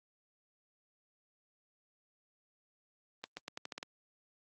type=accelerating click train; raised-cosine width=0.2 ms; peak=-23 dBFS; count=8; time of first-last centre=3.24-3.829 s; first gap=130 ms; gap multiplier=0.85; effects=high-pass 200 Hz 12 dB/octave + Opus 24 kbps